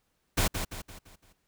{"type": "noise with echo", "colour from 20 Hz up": "pink", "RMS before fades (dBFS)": -25, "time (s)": [0.37, 0.48], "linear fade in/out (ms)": 10, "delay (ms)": 170, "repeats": 5, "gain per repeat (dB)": -7, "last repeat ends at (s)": 1.33, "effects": ["pink hiss -75 dBFS RMS until 1.47 s"]}